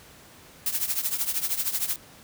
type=noise with tremolo; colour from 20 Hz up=blue; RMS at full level=-24 dBFS; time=0.66-1.96 s; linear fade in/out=2 ms; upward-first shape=triangle; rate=13 Hz; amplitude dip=85%; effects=pink hiss -50 dBFS RMS until 2.23 s + high-pass 60 Hz 12 dB/octave